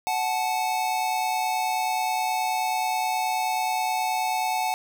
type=tone pair together; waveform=square; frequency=740 / 869.4 Hz; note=F#5 / A5; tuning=0 / -21 cents; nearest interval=minor third; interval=279 cents; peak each=-27 dBFS; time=0.07-4.74 s; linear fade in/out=0 ms; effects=none